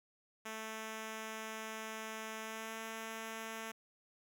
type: tone with pitch glide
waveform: 5% pulse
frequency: 220 to 223.2 Hz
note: A3 to A3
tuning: 0 to +25 cents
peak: -31 dBFS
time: 0.45-3.72 s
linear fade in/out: 10 ms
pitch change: +25 cents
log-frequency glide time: 2.42-2.76 s
effects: none